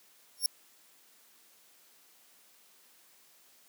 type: tone with exponential growth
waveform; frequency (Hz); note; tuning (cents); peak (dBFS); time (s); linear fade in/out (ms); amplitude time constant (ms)
15% pulse; 5500; F8; -27; -17; 0.37-0.46; 2; 18
effects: white hiss -62 dBFS RMS until 3.68 s + high-pass 200 Hz 12 dB/octave